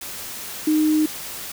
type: tone in noise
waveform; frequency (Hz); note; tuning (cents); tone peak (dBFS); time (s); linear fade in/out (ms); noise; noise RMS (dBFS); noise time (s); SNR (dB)
sine; 308.5; D#4; -15; -15; 0.67-1.06; 5; white; -33; 0.01-1.52; +15
effects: none